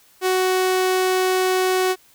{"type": "tone", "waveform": "sawtooth", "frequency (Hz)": 371.8, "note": "F#4", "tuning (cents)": 8, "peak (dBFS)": -13, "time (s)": [0.21, 1.96], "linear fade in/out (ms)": 50, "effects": ["white hiss -54 dBFS RMS until 2.14 s"]}